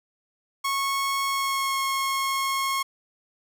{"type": "tone with pitch glide", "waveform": "sawtooth", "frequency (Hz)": [1099, 1085.7], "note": ["C#6", "C#6"], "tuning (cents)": [-15, -36], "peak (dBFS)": -20, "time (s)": [0.64, 2.83], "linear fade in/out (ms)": 10, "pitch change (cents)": -21, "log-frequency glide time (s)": [1.25, 1.8], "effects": []}